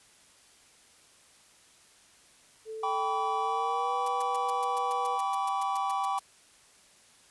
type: tone with pitch glide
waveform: sine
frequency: 440 to 488.2 Hz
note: A4 to B4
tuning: 0 to -20 cents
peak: -36 dBFS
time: 2.65-5.19 s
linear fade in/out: 50 ms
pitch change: +180 cents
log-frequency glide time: 3.38-3.93 s
type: chord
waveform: triangle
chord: G major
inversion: none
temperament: equal with one note detuned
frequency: 784 / 987.8 / 1144.5 Hz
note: G5 / B5 / D6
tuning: 0 / 0 / -45 cents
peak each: -29 / -32 / -30 dBFS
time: 2.83-6.19 s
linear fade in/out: 5 ms
type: noise bursts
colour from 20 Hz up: blue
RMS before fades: -38 dBFS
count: 16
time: 4.06-6.196 s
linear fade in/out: 5 ms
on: 21 ms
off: 120 ms
effects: white hiss -59 dBFS RMS until 7.3 s + resampled to 24000 Hz